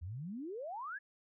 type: exponential sweep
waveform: sine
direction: up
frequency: 77.78 to 1760 Hz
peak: -40 dBFS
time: 0.01-0.99 s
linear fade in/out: 20 ms
effects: none